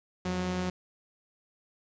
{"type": "tone pair together", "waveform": "sawtooth", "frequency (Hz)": [86, 182.23], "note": ["F2", "F#3"], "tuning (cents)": [-26, -26], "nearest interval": "octave + minor second", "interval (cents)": 1300, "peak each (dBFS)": [-34, -26], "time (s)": [0.25, 0.7], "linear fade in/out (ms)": 5, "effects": ["resampled to 16000 Hz", "10-bit"]}